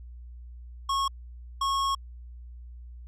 square tone bursts at uneven times, 1095 Hz, C#6, 22 cents flat, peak -25 dBFS, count 2, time 0.89-1.08 / 1.61-1.95 s, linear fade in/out 5 ms, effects added 60 Hz sine -41 dBFS peak until 3.07 s + low-pass 8000 Hz 12 dB/octave

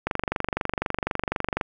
click train, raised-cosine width 0.5 ms, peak -9 dBFS, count 38, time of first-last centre 0.07-1.612 s, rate 24 Hz, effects none

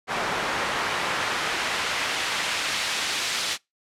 pink noise with band-pass filter sweep, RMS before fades -27 dBFS, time 0.07-3.58 s, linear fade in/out 50 ms, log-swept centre 1100 to 3900 Hz, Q 0.75, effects noise-tail reverb RT60 0.2 s tail -25 dB re dry + low-pass 12000 Hz 12 dB/octave

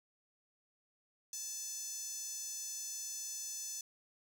sawtooth tone with high-pass filter, 873 Hz, A5, 14 cents flat, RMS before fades -43 dBFS, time 1.33-3.81 s, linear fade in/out 2 ms, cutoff 6300 Hz, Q 5.6, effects none

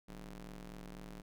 sawtooth ring-modulated tone, 108.6 Hz, A2, 22 cents flat, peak -40 dBFS, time 0.08-1.22 s, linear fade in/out 10 ms, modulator 76.2 Hz, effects none

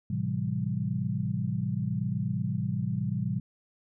sine chord, A minor seventh, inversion none, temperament equal with one note detuned, 110 / 130.81 / 167.89 / 196 Hz, A2 / C3 / E3 / G3, 0 / 0 / +32 / 0 cents, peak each -33 / -32 / -33 / -33 dBFS, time 0.1-3.4 s, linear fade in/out 5 ms, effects none

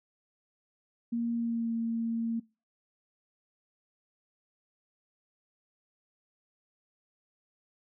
sine tone with pitch glide, 233.9 to 229.2 Hz, A#3 to A#3, +6 to -29 cents, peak -28 dBFS, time 1.12-2.4 s, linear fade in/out 10 ms, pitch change -35 cents, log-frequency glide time 1.34-1.73 s, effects noise-tail reverb RT60 0.3 s tail -23 dB re dry

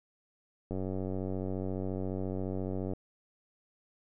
click train, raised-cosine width 2 ms, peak -23 dBFS, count 211, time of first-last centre 0.71-2.935 s, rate 94.4 Hz, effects none

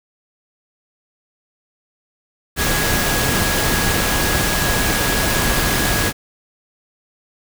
sine tone in noise, 1661.2 Hz, G#6, in tune, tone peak -25 dBFS, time 2.56-6.13 s, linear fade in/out 50 ms, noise pink, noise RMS -18 dBFS, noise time 2.56-6.13 s, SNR -10 dB, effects none

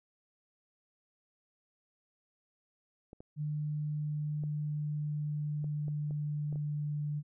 clicks, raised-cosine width 2 ms, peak -35 dBFS, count 8, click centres 3.131 / 3.205 / 4.437 / 5.643 / 5.882 / 6.109 / 6.527 / 6.558 s
sine tone with pitch glide, 150 to 148.02 Hz, D3 to D3, +37 to +14 cents, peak -32 dBFS, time 3.36-7.23 s, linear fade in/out 50 ms, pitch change -23 cents, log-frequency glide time 3.98-7.03 s
effects none

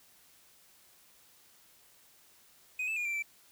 triangle tone with pitch steps, 2504 / 2628 / 2432 / 2353 / 2330 Hz, D#7 / E7 / D#7 / D7 / D7, +10 / -6 / -40 / +3 / -14 cents, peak -30 dBFS, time 2.79-3.225 s, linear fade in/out 5 ms, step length 87 ms, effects white hiss -62 dBFS RMS until 3.51 s

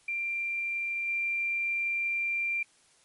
sine tone with level steps, 2371 Hz, D7, 16 cents sharp, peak -29 / -27 dBFS, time 0.08-2.63 s, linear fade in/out 5 ms, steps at 1.07 s, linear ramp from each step 20 ms, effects white hiss -63 dBFS RMS until 3.04 s + MP3 48 kbps

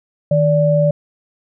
sine tone pair together, 155.56 / 582.2 Hz, D#3 / D5, 0 / -15 cents, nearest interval octave + major seventh, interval 2285 cents, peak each -14 / -13 dBFS, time 0.31-0.91 s, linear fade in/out 5 ms, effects none

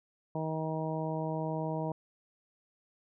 harmonic tone, 158.4 Hz, D#3, 31 cents sharp, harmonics 1 / 2 / 3 / 4 / 5 / 6, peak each -35 / -39 / -40 / -38 / -43 / -41 dBFS, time 0.35-1.92 s, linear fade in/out 2 ms, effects none

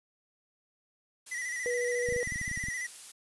blue noise, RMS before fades -44 dBFS, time 1.26-3.12 s, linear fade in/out 10 ms
square tone with vibrato, 1960 Hz, B6, 14 cents flat, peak -34 dBFS, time 1.31-2.87 s, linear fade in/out 10 ms, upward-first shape square, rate 14 Hz, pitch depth 45 cents each way
sine tone, 486.7 Hz, B4, 25 cents flat, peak -29 dBFS, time 1.66-2.23 s, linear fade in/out 0 ms
clicks, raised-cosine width 5 ms, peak -28 dBFS, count 12, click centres 2.088 / 2.124 / 2.163 / 2.274 / 2.322 / 2.359 / 2.414 / 2.479 / 2.514 / 2.575 / 2.639 / 2.685 s
effects resampled to 24000 Hz

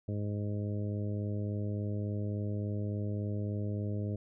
harmonic tone, 103.5 Hz, G#2, 5 cents flat, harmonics 1 / 2 / 3 / 4 / 5 / 6, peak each -33 / -39 / -43 / -45 / -47 / -49 dBFS, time 0.08-4.16 s, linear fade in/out 5 ms, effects none

